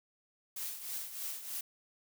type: noise with tremolo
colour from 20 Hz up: blue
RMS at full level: -38 dBFS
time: 0.56-1.61 s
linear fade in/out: 5 ms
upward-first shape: triangle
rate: 3.2 Hz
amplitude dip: 70%
effects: none